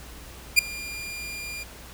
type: tone with ADSR envelope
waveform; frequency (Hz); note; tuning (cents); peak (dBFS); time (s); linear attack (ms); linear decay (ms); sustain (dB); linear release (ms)
sawtooth; 2400; D7; +37; -7; 0.56-1.64; 28; 4; -23; 15
effects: added 60 Hz sine -45 dBFS peak until 1.93 s + pink hiss -45 dBFS RMS until 1.93 s

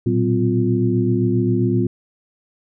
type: tone cluster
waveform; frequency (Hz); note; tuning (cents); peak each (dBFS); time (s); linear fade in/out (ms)
sine; 116 / 123.6 / 189.7 / 256.1 / 351.8; A#2 / B2 / F#3 / C4 / F4; -8 / +2 / +43 / -37 / +13; -19 / -28 / -22 / -21 / -21; 0.06-1.87; 5
effects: none

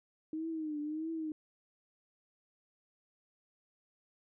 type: tone with vibrato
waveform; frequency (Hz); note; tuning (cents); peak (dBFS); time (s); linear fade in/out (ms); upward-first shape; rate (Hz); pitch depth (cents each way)
sine; 310.7; D#4; -2; -35; 0.33-1.32; 2; triangle; 1.6; 99
effects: none

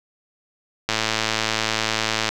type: click train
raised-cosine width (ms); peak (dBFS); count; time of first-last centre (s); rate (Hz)
0.2; -3; 155; 0.89-2.29; 110
effects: none

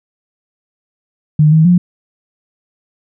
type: tone with pitch steps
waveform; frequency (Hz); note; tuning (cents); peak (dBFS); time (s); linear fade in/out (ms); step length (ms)
sine; 152.1 / 158.6 / 177.3; D#3 / D#3 / F3; -39 / +33 / +26; -5; 1.39-1.78; 5; 130
effects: none

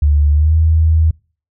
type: tone with pitch glide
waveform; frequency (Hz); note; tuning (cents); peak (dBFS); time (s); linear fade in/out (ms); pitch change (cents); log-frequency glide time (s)
sine; 73.3 to 79.93; D2 to D#2; -3 to +47; -8; 0.02-1.11; 5; +150; 0.32-0.55
effects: noise-tail reverb RT60 0.4 s tail -26 dB re dry

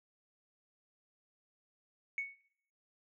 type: tone with exponential decay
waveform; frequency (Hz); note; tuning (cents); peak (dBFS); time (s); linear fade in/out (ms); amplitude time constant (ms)
sine; 2218; C#7; 0; -30; 2.18-2.41; 1; 48
effects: noise-tail reverb RT60 0.7 s tail -21 dB re dry + tanh soft clip ceiling -27 dBFS

